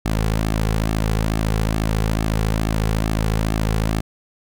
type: tone with flanger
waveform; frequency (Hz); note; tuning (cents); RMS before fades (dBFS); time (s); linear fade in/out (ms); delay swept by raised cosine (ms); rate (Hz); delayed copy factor
sawtooth; 54; A1; -32; -20; 0.05-4.01; 10; 2 to 3.3; 2.3; -0.55
effects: none